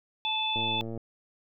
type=harmonic tone; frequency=872 Hz; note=A5; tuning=16 cents flat; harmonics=1 / 3 / 4; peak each=-32 / -34 / -29 dBFS; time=0.25-0.81 s; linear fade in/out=0 ms
type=click train; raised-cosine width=2 ms; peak=-25 dBFS; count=48; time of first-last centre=0.56-0.976 s; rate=113 Hz
effects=none